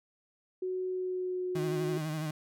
sine tone with pitch glide, 370 to 363.2 Hz, F#4 to F#4, 0 to -32 cents, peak -31 dBFS, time 0.62-1.98 s, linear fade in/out 5 ms, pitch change -32 cents, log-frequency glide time 0.88-1.62 s
35% pulse tone with vibrato, 155.56 Hz, D#3, in tune, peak -31 dBFS, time 1.55-2.31 s, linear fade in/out 5 ms, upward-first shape sine, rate 12 Hz, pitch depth 48 cents each way
effects none

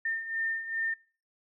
sine beating tone pair, 1808 / 1810.5 Hz, A6 / A6, +47 / +49 cents, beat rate 2.5 Hz, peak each -37 / -31 dBFS, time 0.05-0.94 s, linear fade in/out 5 ms, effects noise-tail reverb RT60 0.4 s tail -22 dB re dry

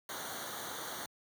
pink noise with comb filter, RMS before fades -42 dBFS, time 0.09-1.06 s, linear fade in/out 2 ms, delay 0.39 ms, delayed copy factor -0.9, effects high-pass 80 Hz 12 dB/octave

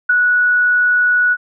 sine tone with ADSR envelope, 1469 Hz, F#6, 13 cents flat, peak -7 dBFS, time 0.09-1.37 s, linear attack 9 ms, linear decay 10 ms, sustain -3 dB, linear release 49 ms, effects none

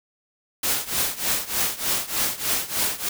white noise with tremolo, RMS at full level -21 dBFS, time 0.63-3.09 s, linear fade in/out 5 ms, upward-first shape triangle, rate 3.3 Hz, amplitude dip 90%, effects none

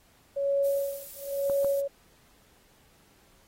sine tone with tremolo, 558 Hz, C#5, 11 cents sharp, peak -22 dBFS, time 0.36-1.88 s, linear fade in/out 10 ms, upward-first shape sine, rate 1 Hz, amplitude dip 100%
violet noise, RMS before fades -42 dBFS, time 0.64-1.81 s, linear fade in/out 5 ms
clicks, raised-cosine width 1 ms, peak -26 dBFS, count 2, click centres 1.498 / 1.646 s
effects pink hiss -62 dBFS RMS until 3.47 s + AAC 48 kbps

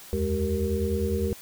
sine tone cluster, 77.1 / 87 / 205.7 / 385.2 / 466.7 Hz, D#2 / F2 / G#3 / G4 / A#4, -15 / -6 / -16 / -30 / +2 cents, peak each -30 dBFS, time 0.13-1.33 s, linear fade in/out 0 ms, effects white hiss -46 dBFS RMS until 1.41 s

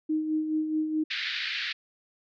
sine tone with tremolo, 311.1 Hz, D#4, in tune, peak -23 dBFS, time 0.09-1.04 s, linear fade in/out 10 ms, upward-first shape sine, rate 4.7 Hz, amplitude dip 50%
pink band-pass noise, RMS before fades -32 dBFS, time 1.1-1.73 s, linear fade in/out 10 ms, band 1600 to 4500 Hz, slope 48 dB/octave
effects none

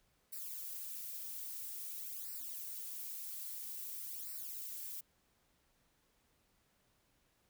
violet noise with flanger, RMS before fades -45 dBFS, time 0.32-5.01 s, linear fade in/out 10 ms, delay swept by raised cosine 0.3 to 4.7 ms, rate 0.5 Hz, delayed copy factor -0.9, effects pink hiss -75 dBFS RMS until 7.49 s

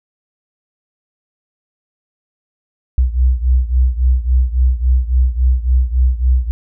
sine beating tone pair, 61.74 / 65.34 Hz, B1 / C2, 0 / -2 cents, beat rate 3.6 Hz, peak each -12 / -15 dBFS, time 2.98-6.51 s, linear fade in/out 0 ms, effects none

